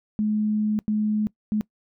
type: tone bursts at uneven times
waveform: sine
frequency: 212.7 Hz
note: G#3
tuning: 42 cents sharp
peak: -20 dBFS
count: 3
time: 0.19-0.79 / 0.88-1.27 / 1.52-1.61 s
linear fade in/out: 0 ms
effects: noise-tail reverb RT60 0.1 s tail -22 dB re dry